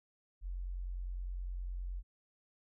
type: tone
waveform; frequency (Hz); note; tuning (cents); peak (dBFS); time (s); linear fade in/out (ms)
sine; 44.92; F1; +50; -37; 0.41-2.03; 50
effects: none